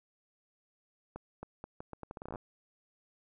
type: accelerating click train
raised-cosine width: 1 ms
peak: -28 dBFS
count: 16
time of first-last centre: 1.16-2.358 s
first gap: 270 ms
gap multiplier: 0.78
effects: none